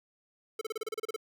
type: tone bursts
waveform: square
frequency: 440 Hz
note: A4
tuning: in tune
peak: -33 dBFS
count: 11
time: 0.59-1.163 s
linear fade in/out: 5 ms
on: 23 ms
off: 32 ms
effects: none